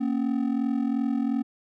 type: ring-modulated tone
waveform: triangle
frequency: 253.4 Hz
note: B3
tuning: 45 cents sharp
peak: -18 dBFS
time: 0-1.43 s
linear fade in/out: 20 ms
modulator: 21.4 Hz
effects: none